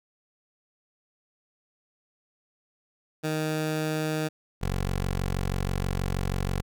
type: tone pair in turn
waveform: 15% pulse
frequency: 155.56 / 46.25 Hz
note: D#3 / F#1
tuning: 0 / 0 cents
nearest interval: octave + major sixth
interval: 2100 cents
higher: first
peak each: -20 dBFS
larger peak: neither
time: 3.23-4.29 / 4.61-6.62 s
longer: second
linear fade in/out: 20 ms
effects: none